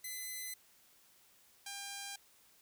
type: tone pair in turn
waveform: 5% pulse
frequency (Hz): 2024 / 799.3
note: B6 / G5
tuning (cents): +42 / +33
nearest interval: octave + major third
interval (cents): 1609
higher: first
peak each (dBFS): -31 / -31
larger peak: neither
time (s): 0.04-0.54 / 1.66-2.16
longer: neither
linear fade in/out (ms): 5
effects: white hiss -66 dBFS RMS until 2.61 s